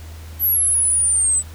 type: linear sweep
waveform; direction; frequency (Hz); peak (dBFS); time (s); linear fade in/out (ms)
sine; down; 11900 to 7902; -14; 0.39-1.43; 50
effects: added 80 Hz sine -33 dBFS peak until 1.54 s + pink hiss -44 dBFS RMS until 1.54 s